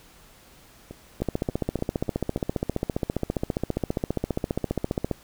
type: two click trains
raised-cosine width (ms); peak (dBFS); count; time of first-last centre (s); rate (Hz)
2; -11 / -24; 59 / 6; 1.22-5.113 / 0.91-2.376; 14.9 / 3.41
effects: pink hiss -53 dBFS RMS until 5.23 s